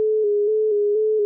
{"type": "tone with vibrato", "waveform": "sine", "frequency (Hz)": 422.4, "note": "G#4", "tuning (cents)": 29, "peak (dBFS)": -16, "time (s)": [0, 1.25], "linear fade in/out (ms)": 0, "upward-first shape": "square", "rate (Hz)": 2.1, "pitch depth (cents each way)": 39, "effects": []}